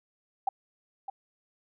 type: tone with echo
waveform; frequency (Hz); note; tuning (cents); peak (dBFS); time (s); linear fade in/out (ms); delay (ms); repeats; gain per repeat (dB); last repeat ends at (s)
sine; 784; G5; 0; -23; 0.47-0.49; 5; 610; 1; -10; 1.1
effects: none